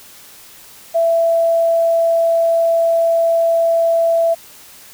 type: tone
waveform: sine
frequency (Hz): 666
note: E5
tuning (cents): +18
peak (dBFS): -11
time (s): 0.94-4.35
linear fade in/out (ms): 20
effects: white hiss -41 dBFS RMS until 4.93 s